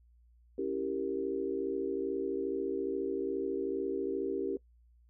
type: chord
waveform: sine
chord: C# diminished seventh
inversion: none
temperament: equal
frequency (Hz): 277.2 / 329.6 / 392 / 466.2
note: C#4 / E4 / G4 / Bb4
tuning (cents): 0 / 0 / 0 / 0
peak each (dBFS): -38 / -39 / -34 / -38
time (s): 0.58-4.57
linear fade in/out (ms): 5
effects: noise-tail reverb RT60 0.1 s tail -20 dB re dry + added 59 Hz sine -60 dBFS peak until 5.09 s